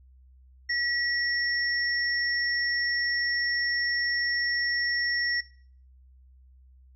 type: tone pair together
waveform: sine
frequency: 1928 / 5453 Hz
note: B6 / F8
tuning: -42 / -42 cents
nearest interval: octave + tritone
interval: 1800 cents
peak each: -26 / -31 dBFS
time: 0.69-5.41 s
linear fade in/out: 10 ms
effects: noise-tail reverb RT60 0.5 s tail -18 dB re dry + added 64 Hz sine -52 dBFS peak until 6.95 s